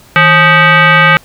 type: tone with frequency modulation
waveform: sine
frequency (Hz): 159.9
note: D#3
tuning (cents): +48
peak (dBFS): -3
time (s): 0.16-1.17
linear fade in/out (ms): 0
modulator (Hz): 699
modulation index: 3.3
effects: pink hiss -41 dBFS RMS until 1.24 s